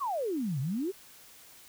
sine exponential two-way sweep, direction down then up, 1193 to 125.6 to 412.9 Hz, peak -29 dBFS, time 0-0.92 s, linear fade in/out 20 ms, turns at 0.6 s, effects white hiss -54 dBFS RMS until 1.68 s

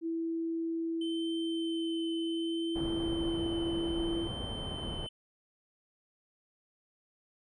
sine tone with pitch glide, 329.6 to 335.6 Hz, E4 to E4, 0 to +31 cents, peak -31 dBFS, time 0.01-4.29 s, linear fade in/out 50 ms, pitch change +31 cents, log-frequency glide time 2.05-3.62 s
triangle tone with vibrato, 3074 Hz, G7, 35 cents flat, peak -39 dBFS, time 1.01-5.09 s, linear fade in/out 5 ms, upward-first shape triangle, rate 0.66 Hz, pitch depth 15 cents each way
pink low-pass noise, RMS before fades -39 dBFS, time 2.75-5.07 s, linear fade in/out 10 ms, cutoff 780 Hz, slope 12 dB/octave
effects resampled to 24000 Hz

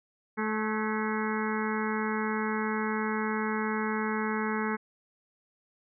harmonic tone with a mistuned harmonic, 217 Hz, A3, 24 cents flat, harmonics 1 / 2 / 4 / 5 / 6 / 7 / 8 / 9 / 10, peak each -31 / -34 / -37 / -38 / -39 / -39 / -40 / -41 / -41 dBFS, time 0.37-4.77 s, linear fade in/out 20 ms, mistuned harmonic 8, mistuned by -57 cents, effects none

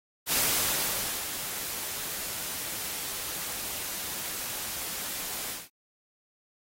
white noise with ADSR envelope, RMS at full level -25 dBFS, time 0.26-5.69 s, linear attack 59 ms, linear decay 930 ms, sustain -10 dB, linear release 190 ms, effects AAC 48 kbps

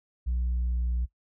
sine tone with pitch glide, 60.9 to 60.2 Hz, B1 to B1, -24 to -44 cents, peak -23 dBFS, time 0.26-1.06 s, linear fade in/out 20 ms, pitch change -20 cents, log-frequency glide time 0.37-0.92 s, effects noise-tail reverb RT60 0.1 s tail -18 dB re dry + tanh soft clip ceiling -23 dBFS

